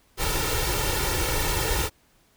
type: noise with comb filter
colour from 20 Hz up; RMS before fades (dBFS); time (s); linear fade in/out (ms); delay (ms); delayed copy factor
pink; -25; 0.17-1.9; 50; 2.2; +0.75
effects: pink hiss -62 dBFS RMS until 2.36 s